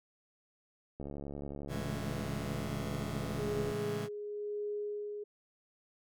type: click train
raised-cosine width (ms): 2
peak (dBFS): -29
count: 194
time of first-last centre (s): 1-3.714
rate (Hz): 71.1
type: chord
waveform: sawtooth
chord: A major seventh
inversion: none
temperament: just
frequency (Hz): 110 / 137.5 / 165 / 206.2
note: A2 / C#3 / E3 / G#3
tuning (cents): 0 / -14 / +2 / -12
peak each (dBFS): -38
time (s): 1.68-4.09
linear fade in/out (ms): 50
type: tone with tremolo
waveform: sine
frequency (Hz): 415.3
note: G#4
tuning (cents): 0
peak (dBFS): -34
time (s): 3.38-5.24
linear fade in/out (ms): 10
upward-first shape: sine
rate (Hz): 0.95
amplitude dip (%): 40
effects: none